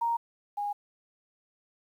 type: tone pair in turn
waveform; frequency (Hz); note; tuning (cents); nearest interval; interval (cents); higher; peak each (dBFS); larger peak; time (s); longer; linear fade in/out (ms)
sine; 932.3 / 820; A#5 / G#5; 0 / -22; major second; 222; first; -25 / -29; first; 0.01-0.17 / 0.57-0.73; neither; 10
effects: 10-bit